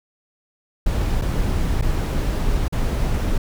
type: noise with dropouts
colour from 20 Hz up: brown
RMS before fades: -20 dBFS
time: 0.86-3.38 s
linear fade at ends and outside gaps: 5 ms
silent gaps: 1.215-1.219 / 1.814-1.822 / 2.682-2.724 s
effects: none